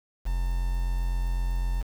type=tone with quantisation; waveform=triangle; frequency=43.95 Hz; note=F1; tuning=12 cents sharp; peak=-22 dBFS; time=0.25-1.83 s; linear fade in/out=20 ms; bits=7; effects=none